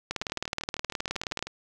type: two click trains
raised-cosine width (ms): 0.2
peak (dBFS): -20 / -12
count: 17 / 26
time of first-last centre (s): 0.22-1.47 / 0.11-1.426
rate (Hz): 12.8 / 19
effects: none